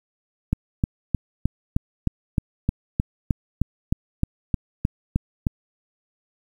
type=click train; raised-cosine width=5 ms; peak=-7 dBFS; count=17; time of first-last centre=0.53-5.468 s; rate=3.24 Hz; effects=8-bit